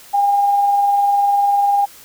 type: tone with tremolo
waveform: sine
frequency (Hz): 807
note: G#5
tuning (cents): -50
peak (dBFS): -10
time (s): 0.13-1.86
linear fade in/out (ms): 20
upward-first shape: triangle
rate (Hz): 20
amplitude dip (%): 35
effects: white hiss -42 dBFS RMS until 2.04 s